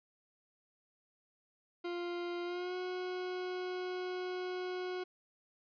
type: tone with pitch glide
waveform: 40% pulse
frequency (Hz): 349.2 to 365.1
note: F4 to F#4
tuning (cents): 0 to -23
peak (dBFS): -36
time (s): 1.84-5.04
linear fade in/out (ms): 10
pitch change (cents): +77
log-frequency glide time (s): 2.44-2.75
effects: resampled to 11025 Hz